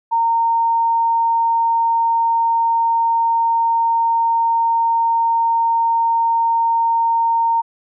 sine tone, 920 Hz, A#5, 23 cents flat, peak -13 dBFS, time 0.11-7.62 s, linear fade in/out 20 ms, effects none

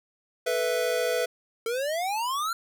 square chord, A suspended second, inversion none, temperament equal, 440 / 493.9 / 659.3 Hz, A4 / B4 / E5, 0 / 0 / 0 cents, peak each -33 / -27 / -30 dBFS, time 0.46-1.26 s, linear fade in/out 10 ms
square exponential sweep, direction up, 444.3 to 1400 Hz, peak -27 dBFS, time 1.66-2.53 s, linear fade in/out 2 ms
effects none

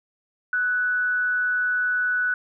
sine tone with frequency modulation, 1485 Hz, F#6, 6 cents sharp, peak -20 dBFS, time 0.53-2.34 s, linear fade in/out 2 ms, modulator 192 Hz, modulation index 0.21, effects none

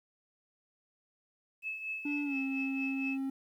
sine tone with tremolo, 2600 Hz, E7, 24 cents flat, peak -33 dBFS, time 1.62-3.18 s, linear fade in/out 50 ms, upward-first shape triangle, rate 4.3 Hz, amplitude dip 65%
triangle tone with pitch glide, 290 to 269 Hz, D4 to C4, -22 to +48 cents, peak -30 dBFS, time 2.05-3.3 s, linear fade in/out 5 ms, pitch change -130 cents, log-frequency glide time 2.24-2.37 s
effects tanh soft clip ceiling -22 dBFS + 11-bit

